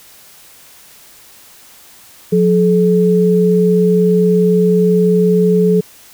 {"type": "tone pair together", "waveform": "sine", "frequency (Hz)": [179.19, 429.4], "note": ["F3", "A4"], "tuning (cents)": [45, -42], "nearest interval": "octave + minor third", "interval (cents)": 1513, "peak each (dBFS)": -11, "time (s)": [2.32, 5.81], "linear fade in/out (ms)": 10, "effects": ["white hiss -42 dBFS RMS until 6.13 s"]}